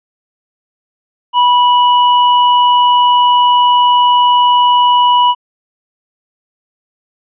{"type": "tone", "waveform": "square", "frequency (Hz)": 980, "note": "B5", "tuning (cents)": -14, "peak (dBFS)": -7, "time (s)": [1.33, 5.35], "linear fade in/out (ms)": 50, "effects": ["resampled to 8000 Hz"]}